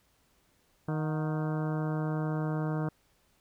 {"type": "harmonic tone with a mistuned harmonic", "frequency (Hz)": 155.56, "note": "D#3", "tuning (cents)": 0, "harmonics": [1, 2, 3, 4, 5, 6, 7, 8, 9, 10], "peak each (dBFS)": [-30, -36, -40, -42, -44, -46, -47, -48, -49, -50], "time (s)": [0.88, 2.89], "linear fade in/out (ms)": 5, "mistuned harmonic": 5, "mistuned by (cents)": -80, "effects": ["pink hiss -69 dBFS RMS until 3.4 s"]}